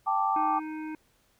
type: chord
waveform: sine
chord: G suspended second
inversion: none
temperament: equal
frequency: 784 / 880 / 1174.7 Hz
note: G5 / A5 / D6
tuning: 0 / 0 / 0 cents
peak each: -28 dBFS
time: 0.06-0.6 s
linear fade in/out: 20 ms
type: harmonic tone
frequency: 311.1 Hz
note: D#4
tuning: in tune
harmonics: 1 / 3 / 5 / 7 / 8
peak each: -34 / -44 / -48 / -51 / -52 dBFS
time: 0.36-0.95 s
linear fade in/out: 2 ms
effects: pink hiss -67 dBFS RMS until 1.39 s